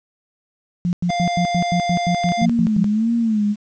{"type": "tone bursts", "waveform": "sine", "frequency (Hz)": 175.7, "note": "F3", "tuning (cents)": 11, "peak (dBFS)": -16, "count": 12, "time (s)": [0.85, 2.843], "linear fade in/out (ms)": 0, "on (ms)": 79, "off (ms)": 95}
{"type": "tone", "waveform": "square", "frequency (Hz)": 698.5, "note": "F5", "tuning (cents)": 0, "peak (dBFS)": -20, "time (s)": [1.09, 2.46], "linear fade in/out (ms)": 10}
{"type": "clicks", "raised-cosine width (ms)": 0.3, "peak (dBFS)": -20, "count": 2, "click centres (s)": [2.236, 2.289]}
{"type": "tone with vibrato", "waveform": "sine", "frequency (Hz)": 220, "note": "A3", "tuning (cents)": 0, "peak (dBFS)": -15, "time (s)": [2.37, 3.56], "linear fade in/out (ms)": 50, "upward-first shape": "sine", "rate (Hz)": 1.6, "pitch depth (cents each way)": 110}
{"effects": ["resampled to 16000 Hz", "8-bit"]}